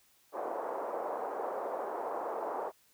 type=band-pass noise; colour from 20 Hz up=pink; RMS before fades=-37 dBFS; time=0.32-2.72 s; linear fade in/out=50 ms; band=440 to 1000 Hz; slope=24 dB/octave; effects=white hiss -67 dBFS RMS until 2.93 s